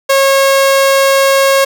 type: tone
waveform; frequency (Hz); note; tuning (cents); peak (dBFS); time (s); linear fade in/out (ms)
sawtooth; 545; C#5; -29; -3; 0.09-1.65; 10
effects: none